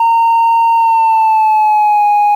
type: tone with pitch glide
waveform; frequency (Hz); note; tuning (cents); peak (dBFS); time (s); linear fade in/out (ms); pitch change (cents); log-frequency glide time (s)
sine; 919 to 828.2; A#5 to G#5; -25 to -5; -4; 0-2.35; 5; -180; 0.76-2.05
effects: tanh soft clip ceiling -6 dBFS + 7-bit